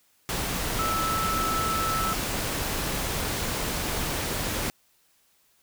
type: tone in noise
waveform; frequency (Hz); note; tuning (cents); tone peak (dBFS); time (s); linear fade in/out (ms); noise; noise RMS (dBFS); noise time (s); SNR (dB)
sine; 1313; E6; -7; -26; 0.79-2.13; 0; pink; -29; 0.29-4.7; 0
effects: white hiss -65 dBFS RMS until 5.62 s